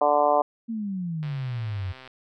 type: harmonic tone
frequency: 147 Hz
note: D3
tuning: 2 cents sharp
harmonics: 2 / 3 / 4 / 5 / 6 / 7 / 8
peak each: -34 / -29 / -22 / -22 / -27 / -25 / -33 dBFS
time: 0.01-0.42 s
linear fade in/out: 5 ms
type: exponential sweep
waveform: sine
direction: down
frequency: 233.1 to 89.5 Hz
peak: -27 dBFS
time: 0.68-1.93 s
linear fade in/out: 20 ms
type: click train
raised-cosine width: 0.3 ms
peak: -28 dBFS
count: 111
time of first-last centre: 1.23-2.076 s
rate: 130 Hz
effects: none